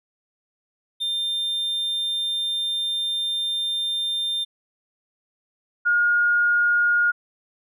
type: tone pair in turn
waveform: triangle / sine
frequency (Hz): 3600 / 1428.7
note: A7 / F6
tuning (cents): +39 / +39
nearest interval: octave + major third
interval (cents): 1600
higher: first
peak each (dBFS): -21 / -16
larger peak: second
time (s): 1-4.45 / 5.85-7.12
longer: first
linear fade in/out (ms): 20
effects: none